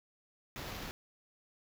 pink noise with sample-and-hold, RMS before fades -43 dBFS, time 0.56-0.91 s, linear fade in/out 0 ms, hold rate 8820 Hz, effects none

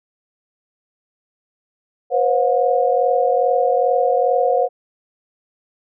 sine tone cluster, 492.6 / 535 / 720 Hz, B4 / C5 / F#5, -5 / +38 / -47 cents, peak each -18 dBFS, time 2.1-4.69 s, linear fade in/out 50 ms, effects none

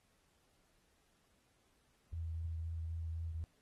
sine tone with vibrato, 82 Hz, E2, 9 cents flat, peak -38 dBFS, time 2.13-3.44 s, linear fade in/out 0 ms, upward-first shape triangle, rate 3.9 Hz, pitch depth 18 cents each way, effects pink hiss -75 dBFS RMS until 3.61 s + AAC 32 kbps

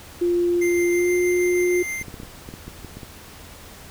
sine tone with pitch glide, 349.2 to 357.2 Hz, F4 to F4, 0 to +39 cents, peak -17 dBFS, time 0.21-1.83 s, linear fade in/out 10 ms, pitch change +39 cents, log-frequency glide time 0.91-1.12 s
square tone with tremolo, 2093 Hz, C7, in tune, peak -26 dBFS, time 0.61-2.03 s, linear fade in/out 10 ms, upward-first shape sine, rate 6.3 Hz, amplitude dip 25%
clicks, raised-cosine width 3 ms, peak -23 dBFS, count 11, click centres 2.014 / 2.083 / 2.142 / 2.201 / 2.233 / 2.489 / 2.539 / 2.68 / 2.847 / 2.97 / 3.032 s
effects added 83 Hz sine -49 dBFS peak until 3.9 s + pink hiss -43 dBFS RMS until 3.9 s

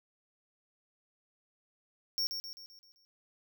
square tone with echo, 5500 Hz, F8, 27 cents flat, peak -30 dBFS, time 2.18-2.27 s, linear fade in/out 0 ms, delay 130 ms, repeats 6, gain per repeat -6 dB, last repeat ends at 3.05 s, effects none

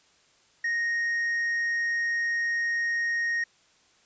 triangle tone, 1864.7 Hz, A#6, in tune, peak -23 dBFS, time 0.64-3.44 s, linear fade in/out 5 ms, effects white hiss -62 dBFS RMS until 4.05 s + resampled to 16000 Hz

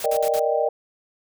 white noise bursts, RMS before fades -33 dBFS, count 4, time 0-0.395 s, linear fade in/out 2 ms, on 59 ms, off 53 ms
sine chord, Eb major seventh, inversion second, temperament equal, 466.2 / 587.3 / 622.3 / 784 Hz, Bb4 / D5 / Eb5 / G5, 0 / 0 / 0 / 0 cents, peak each -24 / -24 / -23 / -26 dBFS, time 0.04-0.69 s, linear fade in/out 5 ms
effects none

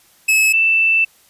45% pulse / sine tone pair in turn, 2589 / 2657 Hz, E7 / E7, -32 / +13 cents, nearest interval unison, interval 45 cents, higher second, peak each -11 dBFS, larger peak neither, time 0.28-0.53 / 0.53-1.05 s, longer second, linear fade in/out 10 ms, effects white hiss -52 dBFS RMS until 1.29 s + resampled to 32000 Hz

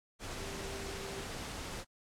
sine tone in noise, 392.3 Hz, G4, 1 cent sharp, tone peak -45 dBFS, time 0.36-1.27 s, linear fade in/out 50 ms, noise pink, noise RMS -42 dBFS, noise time 0.19-1.85 s, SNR -6 dB, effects low-pass 9000 Hz 12 dB/octave + AAC 64 kbps

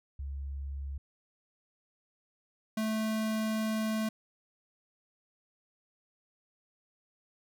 sine / square tone pair in turn, 69.3 / 218.6 Hz, C#2 / A3, 0 / -11 cents, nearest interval octave + minor sixth, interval 1989 cents, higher second, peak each -35 / -30 dBFS, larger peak second, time 0.19-0.98 / 2.77-4.09 s, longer second, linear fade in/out 5 ms, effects none

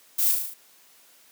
violet noise with echo, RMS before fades -23 dBFS, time 0.18-0.32 s, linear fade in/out 10 ms, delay 37 ms, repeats 6, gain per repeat -3 dB, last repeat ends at 0.542 s, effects white hiss -56 dBFS RMS until 1.31 s + high-pass 200 Hz 12 dB/octave

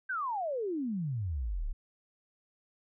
sine exponential sweep, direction down, 1601 to 30 Hz, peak -31 dBFS, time 0.09-1.73 s, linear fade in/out 10 ms, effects none

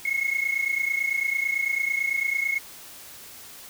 sine tone pair together, 2163 / 2192 Hz, C#7 / C#7, -43 / -20 cents, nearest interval unison, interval 23 cents, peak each -24 / -25 dBFS, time 0.05-2.59 s, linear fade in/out 5 ms, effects tanh soft clip ceiling -18 dBFS + white hiss -44 dBFS RMS until 3.69 s

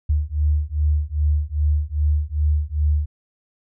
sine beating tone pair, 73.7 / 76.2 Hz, D2 / D#2, +7 / -36 cents, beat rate 2.5 Hz, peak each -20 dBFS, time 0.09-3.06 s, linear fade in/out 10 ms, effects none

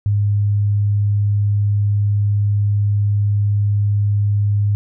sine tone, 102.6 Hz, G#2, 21 cents flat, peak -13 dBFS, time 0.06-4.75 s, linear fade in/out 0 ms, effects none

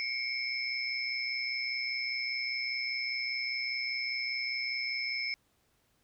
sine tone cluster, 2172 / 2297 / 5240 Hz, C#7 / D7 / E8, -36 / -39 / -11 cents, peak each -35 / -38 / -36 dBFS, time 0-5.34 s, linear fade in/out 0 ms, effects pink hiss -72 dBFS RMS until 6.03 s

